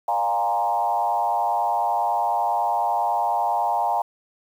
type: tone with frequency modulation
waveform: sine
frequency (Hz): 818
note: G#5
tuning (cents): -26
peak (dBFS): -19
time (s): 0.08-4.02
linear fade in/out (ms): 5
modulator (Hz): 110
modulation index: 1.4
effects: 8-bit